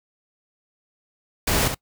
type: noise with echo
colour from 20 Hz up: pink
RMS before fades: -21 dBFS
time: 1.47-1.68 s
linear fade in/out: 5 ms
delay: 66 ms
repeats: 1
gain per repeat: -7 dB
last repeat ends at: 1.746 s
effects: noise-tail reverb RT60 0.1 s tail -23 dB re dry